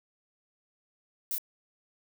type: noise with echo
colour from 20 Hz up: violet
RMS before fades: -32 dBFS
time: 1.31-1.35 s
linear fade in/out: 0 ms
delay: 31 ms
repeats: 1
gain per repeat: -2 dB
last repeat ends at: 1.381 s
effects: none